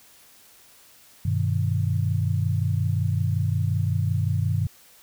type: chord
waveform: sine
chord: G augmented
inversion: none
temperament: equal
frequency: 98 / 123.47 / 155.56 Hz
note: G2 / B2 / D#3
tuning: 0 / 0 / 0 cents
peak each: -23 / -26 / -27 dBFS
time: 1.25-4.67 s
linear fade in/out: 5 ms
effects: white hiss -53 dBFS RMS until 5.02 s